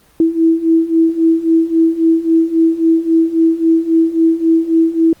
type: beating tone pair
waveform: sine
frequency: 324.9 / 328.6 Hz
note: E4 / E4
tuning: -25 / -5 cents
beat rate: 3.7 Hz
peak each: -14 / -11 dBFS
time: 0.2-5.13 s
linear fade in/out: 2 ms
effects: pink hiss -50 dBFS RMS until 5.2 s + Opus 24 kbps